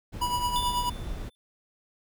brown noise, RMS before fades -35 dBFS, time 0.12-1.3 s, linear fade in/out 20 ms
square tone with tremolo, 977 Hz, B5, 19 cents flat, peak -24 dBFS, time 0.21-0.9 s, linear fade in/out 10 ms, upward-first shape triangle, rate 9.2 Hz, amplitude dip 65%
square tone with exponential decay, 3532 Hz, A7, 6 cents sharp, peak -30 dBFS, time 0.56-1.35 s, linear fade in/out 0 ms, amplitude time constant 170 ms
effects none

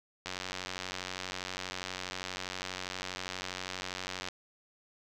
click train, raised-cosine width 0.2 ms, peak -19 dBFS, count 373, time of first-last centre 0.26-4.286 s, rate 92.4 Hz, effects none

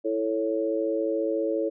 sine chord, A major, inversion second, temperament equal, 329.6 / 440 / 554.4 Hz, E4 / A4 / C#5, 0 / 0 / 0 cents, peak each -28 / -28 / -28 dBFS, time 0.04-1.7 s, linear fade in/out 20 ms, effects none

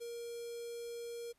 square tone with notch filter, 470.4 Hz, A#4, 16 cents sharp, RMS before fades -44 dBFS, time 0-1.33 s, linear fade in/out 20 ms, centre 1600 Hz, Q 0.61, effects pink hiss -75 dBFS RMS until 1.38 s + resampled to 32000 Hz

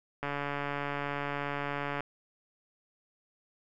click train, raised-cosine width 0.5 ms, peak -19 dBFS, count 255, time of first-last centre 0.23-2.006 s, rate 143 Hz, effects none

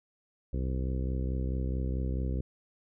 harmonic tone, 64.6 Hz, C2, 21 cents flat, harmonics 1 / 2 / 3 / 4 / 5 / 6 / 7 / 8, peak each -30 / -36 / -40 / -42 / -44 / -46 / -47 / -48 dBFS, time 0.53-2.41 s, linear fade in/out 5 ms, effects none

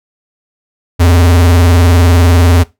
square tone with vibrato, 86 Hz, F2, 26 cents flat, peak -5 dBFS, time 0.99-2.64 s, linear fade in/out 20 ms, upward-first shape sine, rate 20 Hz, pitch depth 110 cents each way, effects noise-tail reverb RT60 0.2 s tail -19 dB re dry

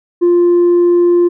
triangle tone with tanh clipping, 349.2 Hz, F4, in tune, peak -7 dBFS, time 0.21-1.29 s, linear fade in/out 20 ms, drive 6 dB, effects none

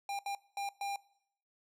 square tone bursts at uneven times, 800 Hz, G5, 35 cents sharp, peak -36 dBFS, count 4, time 0.09-0.19 / 0.26-0.35 / 0.57-0.69 / 0.81-0.96 s, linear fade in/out 2 ms, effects noise-tail reverb RT60 0.7 s tail -21 dB re dry + low-pass 12000 Hz 12 dB/octave

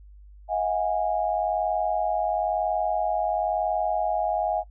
sine tone cluster, 640 / 720 / 821 Hz, D#5 / F#5 / G#5, +49 / -47 / -20 cents, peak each -27 dBFS, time 0.48-4.64 s, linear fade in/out 50 ms, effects noise-tail reverb RT60 0.1 s tail -20 dB re dry + added 50 Hz sine -45 dBFS peak until 4.7 s

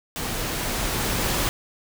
pink noise with level ramp, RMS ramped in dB -29 to -23 dBFS, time 0.16-1.49 s, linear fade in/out 0 ms, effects none

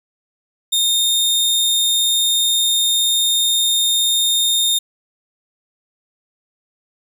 sawtooth tone, 3661 Hz, A#7, 32 cents flat, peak -11 dBFS, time 0.72-4.79 s, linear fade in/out 10 ms, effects none

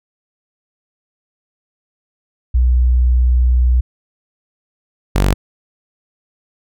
sine / sawtooth tone pair in turn, 61.74 / 48.12 Hz, B1 / G1, 0 / -31 cents, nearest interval major third, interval 431 cents, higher first, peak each -9 / -7 dBFS, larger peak second, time 2.54-3.81 / 5.15-5.34 s, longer first, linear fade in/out 10 ms, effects none

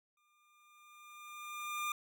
25% pulse tone with exponential growth, 1202 Hz, D6, 40 cents sharp, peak -30 dBFS, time 0.17-1.92 s, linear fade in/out 2 ms, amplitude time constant 380 ms, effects none

